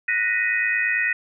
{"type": "tone cluster", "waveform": "sine", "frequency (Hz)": [1474, 1858, 1967, 2502], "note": ["F#6", "A#6", "B6", "D#7"], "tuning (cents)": [-7, -6, -7, 9], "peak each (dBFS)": [-29, -22, -26, -25], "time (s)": [0.08, 1.13], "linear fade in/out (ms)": 5, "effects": []}